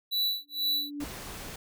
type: tone with tremolo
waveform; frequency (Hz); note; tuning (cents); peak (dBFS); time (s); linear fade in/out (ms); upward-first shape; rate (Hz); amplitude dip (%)
square; 3951; B7; 0; -25; 0.11-0.91; 20; sine; 2.1; 100
type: tone with exponential growth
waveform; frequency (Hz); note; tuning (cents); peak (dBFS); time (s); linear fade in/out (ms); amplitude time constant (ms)
sine; 290; D4; -22; -30; 0.39-1.04; 0; 140
type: noise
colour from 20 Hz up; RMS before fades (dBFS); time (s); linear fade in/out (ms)
pink; -41; 1-1.56; 5
effects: none